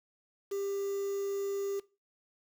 triangle tone with quantisation, 397 Hz, G4, 22 cents sharp, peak -30 dBFS, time 0.51-1.8 s, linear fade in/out 10 ms, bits 8, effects noise-tail reverb RT60 0.3 s tail -20 dB re dry

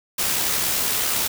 white noise with amplitude modulation, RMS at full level -21 dBFS, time 0.18-1.28 s, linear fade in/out 10 ms, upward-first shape sine, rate 70.4 Hz, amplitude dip 30%, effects none

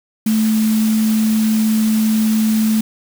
sine tone in noise, 218.8 Hz, A3, 9 cents flat, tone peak -12 dBFS, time 0.26-2.81 s, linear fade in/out 5 ms, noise white, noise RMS -28 dBFS, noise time 0.26-2.81 s, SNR +13 dB, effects none

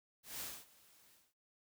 white noise with ADSR envelope, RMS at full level -43 dBFS, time 0.23-1.34 s, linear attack 170 ms, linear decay 250 ms, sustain -23 dB, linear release 220 ms, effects none

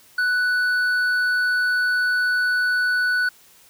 triangle tone with hard clipping, 1484 Hz, F#6, 5 cents sharp, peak -19 dBFS, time 0.18-3.29 s, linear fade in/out 5 ms, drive 8 dB, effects white hiss -52 dBFS RMS until 3.69 s

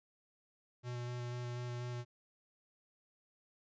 square tone with vibrato, 122 Hz, B2, 21 cents flat, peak -40 dBFS, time 0.83-2.05 s, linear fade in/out 50 ms, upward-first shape square, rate 4.1 Hz, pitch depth 10 cents each way, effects resampled to 16000 Hz

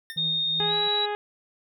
25% pulse tone with exponential decay, 1815 Hz, A#6, 47 cents flat, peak -27 dBFS, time 0.1-0.23 s, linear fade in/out 0 ms, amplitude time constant 28 ms
triangle tone with tremolo, 164.81 Hz, E3, in tune, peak -31 dBFS, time 0.16-0.88 s, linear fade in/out 5 ms, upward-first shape triangle, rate 2.6 Hz, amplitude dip 85%
sine tone with pitch glide, 3687 to 3895 Hz, A#7 to B7, -20 to -25 cents, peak -23 dBFS, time 0.17-1.06 s, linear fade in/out 10 ms, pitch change +95 cents, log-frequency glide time 0.65-0.74 s
harmonic tone, 415.3 Hz, G#4, in tune, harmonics 1 / 2 / 3 / 4 / 5 / 6 / 7 / 8 / 9, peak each -30 / -30 / -40 / -37 / -44 / -44 / -47 / -48 / -49 dBFS, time 0.6-1.15 s, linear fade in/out 0 ms
effects none

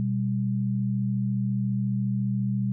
sine tone pair together, 123.47 / 197.88 Hz, B2 / G3, 0 / +17 cents, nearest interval minor sixth, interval 817 cents, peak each -26 dBFS, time 0-2.72 s, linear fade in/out 0 ms, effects none

